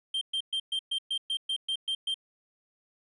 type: tone bursts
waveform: triangle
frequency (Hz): 3160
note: G7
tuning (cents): +13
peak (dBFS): -26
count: 11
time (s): 0.14-2.143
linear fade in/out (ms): 5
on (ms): 73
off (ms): 120
effects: resampled to 24000 Hz